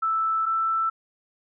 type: tone pair in turn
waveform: sine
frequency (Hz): 1318.5 / 1326.9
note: E6 / E6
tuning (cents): 0 / +11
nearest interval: unison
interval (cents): 11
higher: second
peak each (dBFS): -21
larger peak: neither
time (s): 0.02-0.46 / 0.46-0.9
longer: neither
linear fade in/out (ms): 10
effects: none